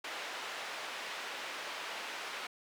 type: band-pass noise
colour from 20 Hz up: white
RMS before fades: -42 dBFS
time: 0.04-2.47 s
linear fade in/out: 5 ms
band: 470 to 2800 Hz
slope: 12 dB/octave
effects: none